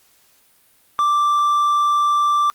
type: tone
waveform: triangle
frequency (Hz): 1174.7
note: D6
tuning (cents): 0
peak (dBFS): -12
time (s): 0.99-2.5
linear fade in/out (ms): 0
effects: white hiss -56 dBFS RMS until 2.54 s + Opus 48 kbps